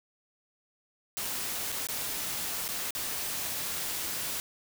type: noise with dropouts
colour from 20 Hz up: white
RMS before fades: -34 dBFS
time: 1.17-4.4 s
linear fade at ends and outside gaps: 0 ms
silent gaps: 1.719-1.724 / 1.87-1.887 / 2.68-2.688 / 2.907-2.95 s
effects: none